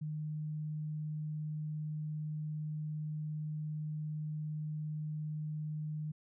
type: tone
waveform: sine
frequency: 152.9 Hz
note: D#3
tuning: 30 cents flat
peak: -36 dBFS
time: 0.01-6.12 s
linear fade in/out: 10 ms
effects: none